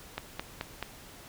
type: click train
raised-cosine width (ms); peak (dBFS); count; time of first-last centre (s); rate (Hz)
0.3; -17; 4; 0.18-0.827; 4.64
effects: pink hiss -50 dBFS RMS until 1.28 s